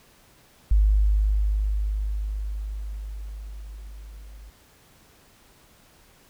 sine tone with level ramp, 51.4 Hz, G#1, 17 cents flat, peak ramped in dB -14 to -41 dBFS, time 0.71-4.5 s, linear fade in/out 5 ms, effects pink hiss -56 dBFS RMS until 6.29 s

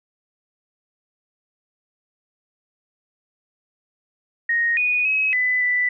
sine tone with pitch steps, 1867 / 2471 / 2555 / 2001 / 1982 Hz, A#6 / D#7 / D#7 / B6 / B6, +2 / -13 / +45 / +22 / +6 cents, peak -17 dBFS, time 4.49-5.89 s, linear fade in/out 5 ms, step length 280 ms, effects none

